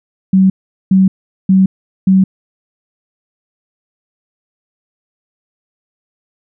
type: tone bursts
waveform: sine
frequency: 190 Hz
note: F#3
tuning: 46 cents sharp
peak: -5 dBFS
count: 4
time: 0.33-2.24 s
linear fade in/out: 5 ms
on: 170 ms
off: 410 ms
effects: none